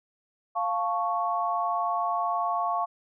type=chord; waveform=sine; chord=F augmented; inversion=none; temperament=equal; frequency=698.5 / 880 / 1108.7 Hz; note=F5 / A5 / C#6; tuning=0 / 0 / 0 cents; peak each=-28 / -32 / -28 dBFS; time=0.55-2.86 s; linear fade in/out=20 ms; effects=none